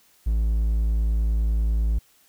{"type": "tone", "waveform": "triangle", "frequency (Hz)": 55, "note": "A1", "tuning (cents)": 0, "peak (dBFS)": -17, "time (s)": [0.26, 1.99], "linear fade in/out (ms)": 10, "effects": ["white hiss -59 dBFS RMS until 2.28 s"]}